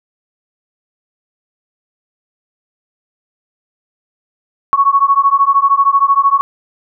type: beating tone pair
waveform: sine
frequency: 1104 / 1117 Hz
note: C#6 / C#6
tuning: -7 / +13 cents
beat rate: 13 Hz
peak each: -11 dBFS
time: 4.73-6.41 s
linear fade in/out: 0 ms
effects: none